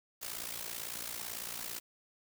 white noise with amplitude modulation, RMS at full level -38 dBFS, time 0.21-1.8 s, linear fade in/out 20 ms, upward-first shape sine, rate 58 Hz, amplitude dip 75%, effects none

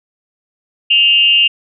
sine tone with frequency modulation, 2800 Hz, F7, 4 cents sharp, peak -7 dBFS, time 0.9-1.48 s, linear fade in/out 10 ms, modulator 236 Hz, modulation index 0.57, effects none

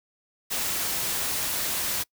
white noise, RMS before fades -28 dBFS, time 0.5-2.04 s, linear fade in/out 20 ms, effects noise-tail reverb RT60 0.1 s tail -25 dB re dry

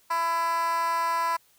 10% pulse tone with high-pass filter, 333.8 Hz, E4, 22 cents sharp, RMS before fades -26 dBFS, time 0.1-1.37 s, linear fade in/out 10 ms, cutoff 930 Hz, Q 6.4, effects white hiss -62 dBFS RMS until 1.58 s

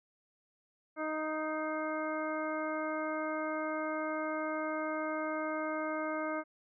harmonic tone with a mistuned harmonic, 311.1 Hz, D#4, in tune, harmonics 1 / 2 / 3 / 4 / 5 / 7, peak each -38 / -37 / -44 / -40 / -43 / -45 dBFS, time 0.96-6.44 s, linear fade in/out 50 ms, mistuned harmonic 7, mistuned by -37 cents, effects none

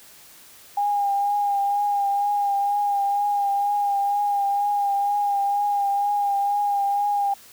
sine tone with vibrato, 810 Hz, G#5, 43 cents flat, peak -19 dBFS, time 0.77-7.34 s, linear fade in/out 5 ms, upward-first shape triangle, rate 2.1 Hz, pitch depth 28 cents each way, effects white hiss -48 dBFS RMS until 7.52 s

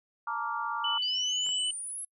sine chord, Bb major seventh, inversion third, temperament just, 874.1 / 932.3 / 1165.4 / 1398.5 Hz, A5 / Bb5 / D6 / F6, -12 / 0 / -14 / +2 cents, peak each -39 / -35 / -34 / -37 dBFS, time 0.27-0.98 s, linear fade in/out 5 ms
sine tone, 2987 Hz, F#7, 16 cents sharp, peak -28 dBFS, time 0.84-1.71 s, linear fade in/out 5 ms
sine linear sweep, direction up, 4507 to 11000 Hz, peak -35 dBFS, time 1.02-2.05 s, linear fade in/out 5 ms
clicks, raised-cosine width 0.5 ms, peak -35 dBFS, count 2, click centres 1.465 / 1.49 s
effects noise-tail reverb RT60 0.1 s tail -26 dB re dry

